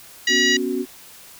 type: harmonic tone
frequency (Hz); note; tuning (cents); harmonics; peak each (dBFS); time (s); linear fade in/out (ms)
962; B5; -46; 2 / 3 / 4 / 5 / 6 / 7; -18 / -22 / -24 / -26 / -28 / -29; 0.27-0.57; 5
type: chord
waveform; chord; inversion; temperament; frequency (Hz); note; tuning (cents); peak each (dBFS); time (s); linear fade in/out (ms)
sine; B suspended second; none; equal; 246.9 / 277.2 / 370; B3 / C#4 / F#4; 0 / 0 / 0; -26 / -26 / -24; 0.28-0.86; 50
effects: white hiss -44 dBFS RMS until 1.39 s